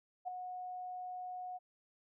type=tone with ADSR envelope; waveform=sine; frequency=730 Hz; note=F#5; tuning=24 cents flat; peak=-34 dBFS; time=0.25-1.59 s; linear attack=30 ms; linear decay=4 ms; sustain=-7 dB; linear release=28 ms; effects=none